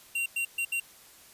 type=tone bursts at uneven times; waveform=square; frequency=2756 Hz; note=F7; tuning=24 cents flat; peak=-28 dBFS; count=4; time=0.15-0.26 / 0.36-0.45 / 0.58-0.65 / 0.72-0.8 s; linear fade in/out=5 ms; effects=white hiss -54 dBFS RMS until 1.33 s + resampled to 32000 Hz